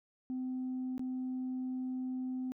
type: tone with dropouts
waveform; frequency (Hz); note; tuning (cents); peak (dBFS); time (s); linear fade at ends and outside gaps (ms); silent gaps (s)
sine; 256.4; C4; -35; -33; 0.3-2.52; 0; 0.98-0.994
effects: tanh soft clip ceiling -32 dBFS